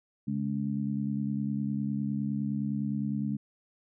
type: harmonic tone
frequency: 69.8 Hz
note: C#2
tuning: 13 cents sharp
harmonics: 2 / 3 / 4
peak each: -34 / -30 / -37 dBFS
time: 0.27-3.37 s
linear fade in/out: 10 ms
effects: none